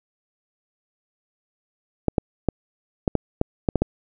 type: clicks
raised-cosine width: 2 ms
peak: -5 dBFS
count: 9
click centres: 2.083 / 2.182 / 2.487 / 3.078 / 3.153 / 3.414 / 3.688 / 3.757 / 3.82 s
effects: none